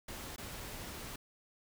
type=noise with dropouts; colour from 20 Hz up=pink; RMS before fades=-45 dBFS; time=0.08-1.16 s; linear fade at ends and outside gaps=5 ms; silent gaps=0.362-0.38 s; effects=none